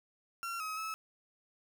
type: tone with pitch steps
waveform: 35% pulse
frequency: 1367 / 1272 / 1298 Hz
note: F6 / D#6 / E6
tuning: -37 / +38 / -27 cents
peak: -35 dBFS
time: 0.43-0.94 s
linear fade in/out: 0 ms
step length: 170 ms
effects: none